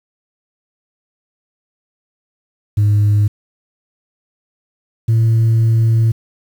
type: tone pair in turn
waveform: sine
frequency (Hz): 103.83 / 113.16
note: G#2 / A2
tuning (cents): 0 / +49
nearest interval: minor second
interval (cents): 149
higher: second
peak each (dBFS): -7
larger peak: neither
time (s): 2.77-3.28 / 5.08-6.12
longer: second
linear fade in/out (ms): 10
effects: tanh soft clip ceiling -8 dBFS + 7-bit